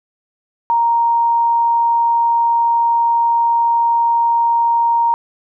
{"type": "tone", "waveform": "sine", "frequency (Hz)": 933, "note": "A#5", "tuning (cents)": 1, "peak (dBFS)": -11, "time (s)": [0.7, 5.14], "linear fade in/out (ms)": 0, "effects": []}